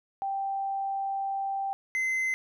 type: tone pair in turn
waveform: sine / triangle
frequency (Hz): 784 / 2058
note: G5 / C7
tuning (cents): 0 / -29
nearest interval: octave + perfect fourth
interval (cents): 1671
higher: second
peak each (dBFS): -28 / -24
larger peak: second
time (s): 0.22-1.73 / 1.95-2.34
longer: first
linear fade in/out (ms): 0
effects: none